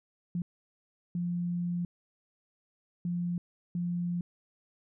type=tone bursts at uneven times; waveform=sine; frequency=174.61 Hz; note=F3; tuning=in tune; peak=-29 dBFS; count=4; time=0.35-0.42 / 1.15-1.85 / 3.05-3.38 / 3.75-4.21 s; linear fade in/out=2 ms; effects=none